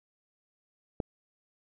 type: click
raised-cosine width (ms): 2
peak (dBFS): -17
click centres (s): 1.002
effects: none